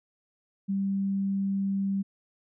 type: tone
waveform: sine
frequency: 196 Hz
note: G3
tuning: in tune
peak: -25 dBFS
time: 0.68-2.03 s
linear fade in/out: 20 ms
effects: none